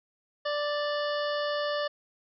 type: harmonic tone with a mistuned harmonic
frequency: 587.3 Hz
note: D5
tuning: in tune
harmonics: 1 / 2 / 3 / 5 / 6 / 7 / 8 / 9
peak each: -29 / -35 / -36 / -40 / -43 / -45 / -45 / -48 dBFS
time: 0.45-1.88 s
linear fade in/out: 10 ms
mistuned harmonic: 7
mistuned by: +89 cents
effects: none